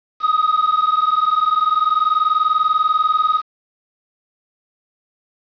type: tone pair together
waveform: triangle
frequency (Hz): 1244.5 / 1264.8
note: D#6 / D#6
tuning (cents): 0 / +28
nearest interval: unison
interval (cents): 28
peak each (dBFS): -15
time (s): 0.2-3.42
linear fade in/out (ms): 50
effects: resampled to 11025 Hz + 7-bit